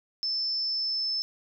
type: tone with amplitude modulation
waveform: sine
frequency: 5270 Hz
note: E8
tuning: 1 cent flat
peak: -25 dBFS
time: 0.23-1.22 s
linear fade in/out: 0 ms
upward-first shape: sine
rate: 259 Hz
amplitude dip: 30%
effects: none